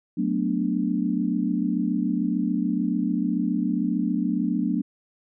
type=chord; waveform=sine; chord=B minor seventh; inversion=second; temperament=equal; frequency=185 / 220 / 246.9 / 293.7 Hz; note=F#3 / A3 / B3 / D4; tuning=0 / 0 / 0 / 0 cents; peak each=-27 dBFS; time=0.17-4.82 s; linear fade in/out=10 ms; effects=none